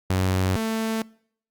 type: tone pair in turn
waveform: sawtooth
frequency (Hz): 93.5 / 222.4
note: F#2 / A3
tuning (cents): +19 / +19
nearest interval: octave + minor third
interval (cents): 1500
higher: second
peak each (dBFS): -16 / -20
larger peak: first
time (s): 0.1-0.56 / 0.56-1.02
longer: neither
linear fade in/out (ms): 0
effects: noise-tail reverb RT60 0.6 s tail -24 dB re dry + Opus 48 kbps